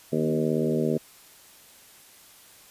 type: harmonic tone with a mistuned harmonic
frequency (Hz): 78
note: D#2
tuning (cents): +5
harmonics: 2 / 3 / 4 / 5 / 6 / 7 / 8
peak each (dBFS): -29 / -27 / -32 / -28 / -30 / -34 / -35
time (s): 0.12-0.98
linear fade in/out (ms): 10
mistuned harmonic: 3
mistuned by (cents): +19
effects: white hiss -52 dBFS RMS until 2.7 s + resampled to 32000 Hz